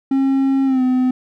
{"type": "tone with pitch glide", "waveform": "triangle", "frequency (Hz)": [270, 254.8], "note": ["C#4", "C4"], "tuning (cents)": [-45, -46], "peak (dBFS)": -11, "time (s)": [0.11, 1.11], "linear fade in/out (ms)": 5, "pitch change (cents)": -101, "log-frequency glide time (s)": [0.65, 0.82], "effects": []}